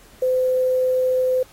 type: tone with quantisation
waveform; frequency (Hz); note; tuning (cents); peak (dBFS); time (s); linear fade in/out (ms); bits
sine; 511; C5; -41; -16; 0.22-1.43; 5; 7
effects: pink hiss -50 dBFS RMS until 1.52 s + AAC 48 kbps